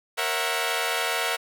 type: chord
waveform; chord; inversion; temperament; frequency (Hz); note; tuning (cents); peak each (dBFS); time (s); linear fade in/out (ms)
10% pulse; F# dominant seventh; first; equal with one note detuned; 466.2 / 544.5 / 659.3 / 740; A#4 / C#5 / E5 / F#5; 0 / -31 / 0 / 0; -21 / -24 / -21 / -21; 0.17-1.37; 20
effects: none